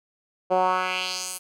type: tone with band-pass filter sweep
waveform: 10% pulse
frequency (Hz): 184.3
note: F#3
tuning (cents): -7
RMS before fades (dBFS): -25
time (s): 0.5-1.39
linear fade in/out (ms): 20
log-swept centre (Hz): 550 to 11000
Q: 2.1
effects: none